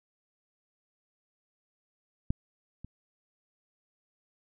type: clicks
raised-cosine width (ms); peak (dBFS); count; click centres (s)
5; -15 / -30; 2; 2.305 / 2.846
effects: none